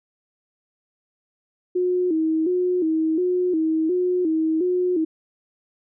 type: tone with vibrato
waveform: sine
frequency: 339.4 Hz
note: F4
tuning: 49 cents flat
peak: -18 dBFS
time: 1.75-5.05 s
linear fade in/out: 10 ms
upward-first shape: square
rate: 1.4 Hz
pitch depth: 110 cents each way
effects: none